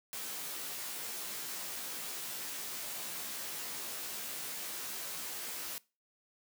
white noise with comb filter, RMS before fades -41 dBFS, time 0.13-5.78 s, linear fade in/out 0 ms, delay 16 ms, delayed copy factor -0.9, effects noise-tail reverb RT60 0.3 s tail -22 dB re dry + high-pass 150 Hz 12 dB/octave

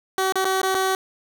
15% pulse tone with dropouts, 380 Hz, F#4, 46 cents sharp, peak -13 dBFS, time 0.18-0.95 s, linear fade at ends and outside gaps 1 ms, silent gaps 0.323-0.356 / 0.445-0.452 / 0.616-0.631 / 0.746-0.75 s, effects none

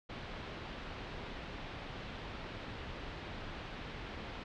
pink low-pass noise, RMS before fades -45 dBFS, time 0.09-4.44 s, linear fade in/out 10 ms, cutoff 3800 Hz, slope 24 dB/octave, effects none

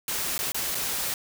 white noise with dropouts, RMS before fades -29 dBFS, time 0.08-1.14 s, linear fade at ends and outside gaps 1 ms, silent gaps 0.38-0.39 / 0.52-0.545 / 0.747-0.752 s, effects none

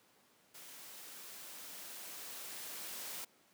white noise with level ramp, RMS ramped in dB -53 to -44 dBFS, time 0.54-3.25 s, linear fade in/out 10 ms, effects pink hiss -68 dBFS RMS until 3.53 s + high-pass 200 Hz 12 dB/octave

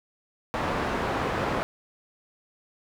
white low-pass noise, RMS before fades -28 dBFS, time 0.54-1.63 s, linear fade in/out 0 ms, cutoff 1100 Hz, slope 12 dB/octave, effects none

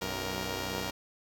5% pulse tone cluster, 62.2 / 94.6 / 468.9 Hz, B1 / F#2 / A#4, +13 / +39 / +10 cents, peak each -27 / -26 / -25 dBFS, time 0.01-0.91 s, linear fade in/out 10 ms, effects none

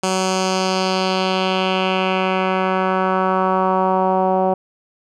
10% pulse tone with low-pass filter sweep, 187.7 Hz, F#3, 25 cents sharp, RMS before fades -18 dBFS, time 0.03-4.54 s, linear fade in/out 5 ms, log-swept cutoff 7600 to 710 Hz, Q 2.1, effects none

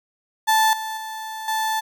35% pulse tone with level steps, 878 Hz, A5, 4 cents flat, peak -13 / -25 / -28 / -19 dBFS, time 0.47-1.81 s, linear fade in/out 20 ms, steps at 0.73 / 0.97 / 1.48 s, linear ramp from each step 2 ms, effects none

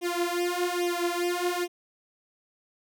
sawtooth tone with flanger, 351.2 Hz, F4, 10 cents sharp, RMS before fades -28 dBFS, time 0.01-1.68 s, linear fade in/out 50 ms, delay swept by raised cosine 0.33 to 5.33 ms, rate 1.2 Hz, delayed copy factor +1, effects none

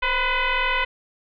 sine tone with frequency modulation, 523.3 Hz, C5, in tune, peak -19 dBFS, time 0.02-0.85 s, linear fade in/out 10 ms, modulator 502 Hz, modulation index 4.9, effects none

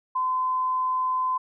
sine tone, 1024 Hz, C6, 38 cents flat, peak -22 dBFS, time 0.15-1.38 s, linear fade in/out 10 ms, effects none

